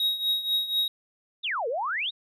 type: tone with tremolo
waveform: triangle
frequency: 3790 Hz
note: A#7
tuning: 28 cents sharp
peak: -19 dBFS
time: 0-0.88 s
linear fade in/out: 2 ms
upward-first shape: triangle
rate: 4.1 Hz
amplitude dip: 80%
type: exponential two-way sweep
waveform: sine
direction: down then up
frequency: 3933 to 440 to 3933 Hz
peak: -26 dBFS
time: 1.43-2.11 s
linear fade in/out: 20 ms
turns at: 1.68 s
effects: none